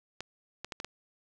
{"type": "clicks", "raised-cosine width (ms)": 0.2, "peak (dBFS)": -20, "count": 5, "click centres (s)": [0.206, 0.646, 0.722, 0.801, 0.846], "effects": []}